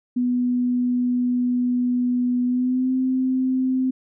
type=tone with pitch glide; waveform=sine; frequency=246.9 to 258.9 Hz; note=B3 to C4; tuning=0 to -18 cents; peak=-18 dBFS; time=0.16-3.91 s; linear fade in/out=10 ms; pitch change=+82 cents; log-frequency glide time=2.45-2.92 s; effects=none